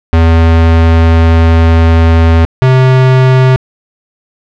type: tone pair in turn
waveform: square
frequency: 82.3 / 129.78 Hz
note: E2 / C3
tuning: -2 / -14 cents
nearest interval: minor sixth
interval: 788 cents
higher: second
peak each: -4 dBFS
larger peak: neither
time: 0.13-2.45 / 2.62-3.56 s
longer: first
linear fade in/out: 0 ms
effects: low-pass 3000 Hz 12 dB/octave